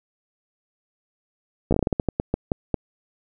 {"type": "slowing click train", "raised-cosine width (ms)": 2, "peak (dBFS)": -7, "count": 14, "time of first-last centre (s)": [1.71, 2.743], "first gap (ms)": 14, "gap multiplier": 1.26, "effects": []}